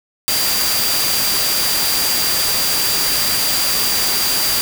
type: tone in noise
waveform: sine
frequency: 4739 Hz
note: D8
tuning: 15 cents sharp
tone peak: -20 dBFS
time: 0.28-4.61 s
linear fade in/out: 0 ms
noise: white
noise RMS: -18 dBFS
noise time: 0.28-4.61 s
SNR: -5 dB
effects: none